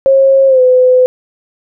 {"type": "tone with pitch glide", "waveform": "sine", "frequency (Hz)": [540, 506.8], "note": ["C#5", "B4"], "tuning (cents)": [-45, 45], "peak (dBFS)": -4, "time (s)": [0.06, 1.06], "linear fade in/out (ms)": 0, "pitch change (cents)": -110, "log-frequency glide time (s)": [0.47, 0.61], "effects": []}